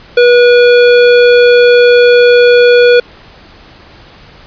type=tone; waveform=square; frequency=485.6 Hz; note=B4; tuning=29 cents flat; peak=-3 dBFS; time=0.17-3 s; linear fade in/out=5 ms; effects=pink hiss -37 dBFS RMS until 4.46 s + resampled to 11025 Hz